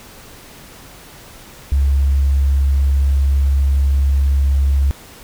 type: tone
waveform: sine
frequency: 69 Hz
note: C#2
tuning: 7 cents flat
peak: -10 dBFS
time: 1.72-4.91 s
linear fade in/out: 0 ms
effects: tanh soft clip ceiling -7 dBFS + pink hiss -40 dBFS RMS until 5.23 s